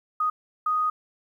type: tone bursts at uneven times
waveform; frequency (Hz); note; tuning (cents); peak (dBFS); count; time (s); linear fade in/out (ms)
sine; 1244.5; D#6; 0; -21; 2; 0.2-0.3 / 0.66-0.9; 5
effects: 10-bit